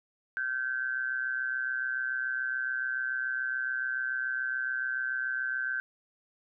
sine tone with amplitude modulation, 1545 Hz, G6, 26 cents flat, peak -26 dBFS, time 0.37-5.8 s, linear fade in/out 0 ms, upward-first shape sine, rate 127 Hz, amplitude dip 70%, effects none

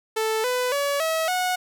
sawtooth tone with pitch steps, 440 / 499.6 / 567.3 / 644.2 / 731.5 Hz, A4 / B4 / C#5 / E5 / F#5, 0 / +20 / +40 / -40 / -20 cents, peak -18 dBFS, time 0.16-1.56 s, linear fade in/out 10 ms, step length 280 ms, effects none

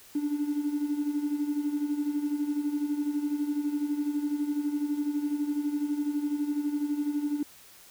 triangle tone with tremolo, 293 Hz, D4, 4 cents flat, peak -20 dBFS, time 0.15-7.43 s, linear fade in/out 5 ms, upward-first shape sine, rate 12 Hz, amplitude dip 75%, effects tanh soft clip ceiling -22 dBFS + white hiss -53 dBFS RMS until 7.9 s

